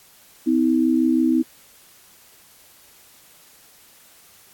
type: tone pair together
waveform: sine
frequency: 254.4 / 320.5 Hz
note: C4 / E4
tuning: -48 / -49 cents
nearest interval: major third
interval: 399 cents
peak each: -18 dBFS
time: 0.46-1.43 s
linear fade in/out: 20 ms
effects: white hiss -51 dBFS RMS until 4.53 s + AAC 64 kbps